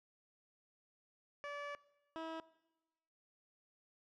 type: tone pair in turn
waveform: 15% pulse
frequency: 577 / 323.8 Hz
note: D5 / E4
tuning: -31 / -31 cents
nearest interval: minor seventh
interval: 1000 cents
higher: first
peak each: -36 / -36 dBFS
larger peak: neither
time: 1.44-1.75 / 2.16-2.4 s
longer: first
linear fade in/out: 0 ms
effects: noise-tail reverb RT60 1.0 s tail -20 dB re dry + low-pass 3000 Hz 12 dB/octave